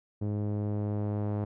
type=tone with low-pass filter sweep; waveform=sawtooth; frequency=103.83 Hz; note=G#2; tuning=in tune; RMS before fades=-31 dBFS; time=0.21-1.45 s; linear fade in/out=10 ms; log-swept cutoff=410 to 760 Hz; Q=0.91; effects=none